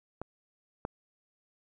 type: clicks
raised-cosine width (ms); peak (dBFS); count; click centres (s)
1; -23 / -19; 2; 0.216 / 0.851
effects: none